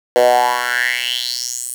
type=tone with high-pass filter sweep; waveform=10% pulse; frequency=123 Hz; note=B2; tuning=7 cents flat; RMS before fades=-17 dBFS; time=0.16-1.74 s; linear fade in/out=0 ms; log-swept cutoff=510 to 9600 Hz; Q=5.4; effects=none